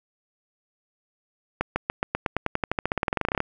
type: accelerating click train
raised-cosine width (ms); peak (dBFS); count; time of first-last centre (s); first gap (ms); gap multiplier
0.5; -8; 26; 1.61-3.404; 150; 0.93
effects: none